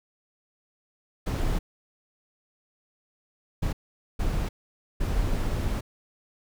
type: noise bursts at uneven times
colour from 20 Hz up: brown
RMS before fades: -26 dBFS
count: 4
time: 1.26-1.59 / 3.62-3.73 / 4.19-4.49 / 5-5.81 s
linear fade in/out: 10 ms
effects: none